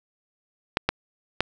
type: clicks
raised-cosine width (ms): 0.3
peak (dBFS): -4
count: 3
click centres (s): 0.771 / 0.89 / 1.406
effects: none